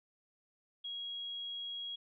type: tone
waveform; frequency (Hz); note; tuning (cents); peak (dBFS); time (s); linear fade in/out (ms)
sine; 3300; G#7; -12; -39; 0.84-1.96; 10
effects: none